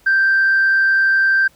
sine tone with frequency modulation, 1568 Hz, G6, in tune, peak -10 dBFS, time 0.06-1.48 s, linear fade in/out 10 ms, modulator 88.5 Hz, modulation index 0.21, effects tanh soft clip ceiling -8 dBFS + pink hiss -53 dBFS RMS until 1.55 s

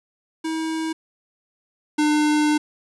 square tone pair in turn, 320.5 / 300.9 Hz, E4 / D4, -49 / +42 cents, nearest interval minor second, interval 109 cents, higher first, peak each -24 / -17 dBFS, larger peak second, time 0.44-0.93 / 1.98-2.58 s, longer second, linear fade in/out 10 ms, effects resampled to 24000 Hz + 9-bit

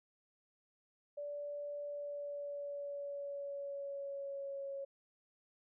sine tone with pitch glide, 580 to 551.9 Hz, D5 to C#5, -22 to -8 cents, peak -40 dBFS, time 1.17-4.85 s, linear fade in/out 10 ms, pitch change -86 cents, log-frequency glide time 1.85-4.74 s, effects none

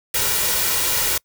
white noise with comb filter, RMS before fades -20 dBFS, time 0.14-1.18 s, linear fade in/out 5 ms, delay 2.1 ms, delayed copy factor +0.55, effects noise-tail reverb RT60 0.1 s tail -26 dB re dry

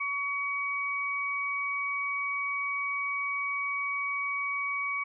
sine tone pair together, 1126.7 / 2260 Hz, C#6 / C#7, +28 / +33 cents, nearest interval octave, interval 1205 cents, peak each -34 / -30 dBFS, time 0-5.04 s, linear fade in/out 10 ms, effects none

